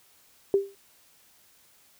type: tone with exponential decay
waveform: sine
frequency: 395.4 Hz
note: G4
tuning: 15 cents sharp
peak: -15 dBFS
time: 0.54-0.75 s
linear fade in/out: 1 ms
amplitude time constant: 44 ms
effects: white hiss -60 dBFS RMS until 1.99 s

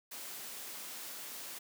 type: noise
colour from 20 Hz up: white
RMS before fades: -45 dBFS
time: 0.11-1.59 s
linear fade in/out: 10 ms
effects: high-pass 200 Hz 12 dB/octave

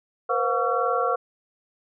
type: tone cluster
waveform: sine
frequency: 476.2 / 518 / 716 / 1130 / 1357 Hz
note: A#4 / C5 / F5 / C#6 / E6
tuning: +37 / -17 / +43 / +33 / +50 cents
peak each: -27 dBFS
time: 0.29-1.16 s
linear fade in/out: 10 ms
effects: none

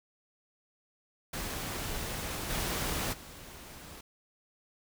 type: noise with level steps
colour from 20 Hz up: pink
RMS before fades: -37 / -33 / -48 dBFS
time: 1.33-4.01 s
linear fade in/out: 5 ms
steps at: 2.49 / 3.12 s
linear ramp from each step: 20 ms
effects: none

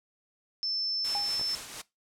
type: tone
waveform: sine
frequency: 5300 Hz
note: E8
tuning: 9 cents sharp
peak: -28 dBFS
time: 0.63-1.55 s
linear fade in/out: 0 ms
type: noise with tremolo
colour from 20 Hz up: white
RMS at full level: -37 dBFS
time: 1.04-1.82 s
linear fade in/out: 10 ms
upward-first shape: triangle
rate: 4.3 Hz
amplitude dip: 50%
type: tone with exponential decay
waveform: triangle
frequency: 814 Hz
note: G#5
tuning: 35 cents flat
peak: -28 dBFS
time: 1.15-1.42 s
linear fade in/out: 1 ms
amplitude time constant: 57 ms
type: clicks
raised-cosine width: 1 ms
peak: -29 dBFS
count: 2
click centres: 1.396 / 1.413 s
effects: noise-tail reverb RT60 0.2 s tail -20 dB re dry + low-pass 9000 Hz 12 dB/octave

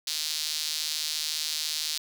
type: tone with high-pass filter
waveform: sawtooth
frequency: 154.1 Hz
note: D#3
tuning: 16 cents flat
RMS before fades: -31 dBFS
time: 0.07-1.98 s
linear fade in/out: 5 ms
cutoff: 4300 Hz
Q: 2.4
effects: none

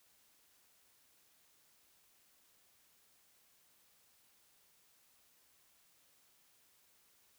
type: silence
effects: white hiss -70 dBFS RMS until 7.38 s

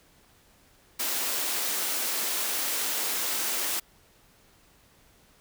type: high-pass noise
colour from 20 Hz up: white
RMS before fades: -29 dBFS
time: 0.99-3.8 s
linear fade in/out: 10 ms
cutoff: 250 Hz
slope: 24 dB/octave
effects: pink hiss -60 dBFS RMS until 5.4 s

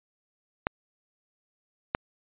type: clicks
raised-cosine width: 0.5 ms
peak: -9 dBFS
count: 2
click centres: 0.669 / 1.949 s
effects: resampled to 8000 Hz

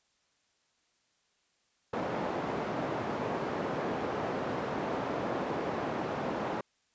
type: band-pass noise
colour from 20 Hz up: white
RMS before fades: -34 dBFS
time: 1.93-6.61 s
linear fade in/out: 5 ms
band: 150 to 740 Hz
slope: 12 dB/octave
effects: white hiss -73 dBFS RMS until 6.94 s + resampled to 16000 Hz

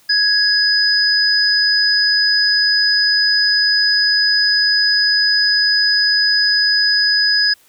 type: tone pair together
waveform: sine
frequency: 1669 / 5001 Hz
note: G#6 / D#8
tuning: +8 / +8 cents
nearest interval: octave + perfect fifth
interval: 1900 cents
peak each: -16 / -13 dBFS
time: 0.09-7.54 s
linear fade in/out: 10 ms
effects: white hiss -52 dBFS RMS until 7.68 s

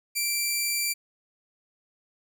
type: tone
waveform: 10% pulse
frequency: 2349 Hz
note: D7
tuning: in tune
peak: -16 dBFS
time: 0.15-0.94 s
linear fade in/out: 20 ms
effects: none

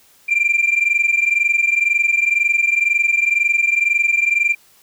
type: tone pair together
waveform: sine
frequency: 2363 / 2385 Hz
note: D7 / D7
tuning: +10 / +26 cents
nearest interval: unison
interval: 16 cents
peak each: -15 dBFS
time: 0.28-4.55 s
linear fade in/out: 20 ms
effects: tanh soft clip ceiling -9 dBFS + white hiss -52 dBFS RMS until 4.82 s

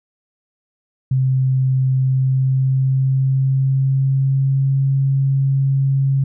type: tone with pitch glide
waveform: sine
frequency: 131.1 to 136.12 Hz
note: C3 to C#3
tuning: +4 to -31 cents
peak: -13 dBFS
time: 1.11-6.24 s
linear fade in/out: 5 ms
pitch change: +65 cents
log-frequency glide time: 1.95-4.85 s
effects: none

